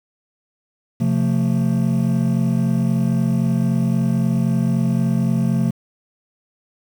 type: chord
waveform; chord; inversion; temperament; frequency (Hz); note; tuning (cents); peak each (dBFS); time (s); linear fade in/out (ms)
triangle; F major; second; equal with one note detuned; 130.81 / 174.61 / 224.2; C3 / F3 / A3; 0 / 0 / +33; -18; 1-5.71; 10
effects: 7-bit